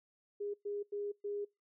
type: tone bursts at uneven times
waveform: sine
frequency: 409.1 Hz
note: G#4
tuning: 26 cents flat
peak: -36 dBFS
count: 4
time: 0.4-0.54 / 0.65-0.83 / 0.92-1.12 / 1.24-1.45 s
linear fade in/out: 10 ms
effects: noise-tail reverb RT60 0.2 s tail -24 dB re dry